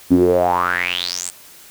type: tone with band-pass filter sweep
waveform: sawtooth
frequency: 88.8 Hz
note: F2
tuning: 29 cents sharp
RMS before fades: -17 dBFS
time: 0.1-1.31 s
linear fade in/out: 20 ms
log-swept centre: 250 to 8800 Hz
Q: 7.8
effects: white hiss -43 dBFS RMS until 1.7 s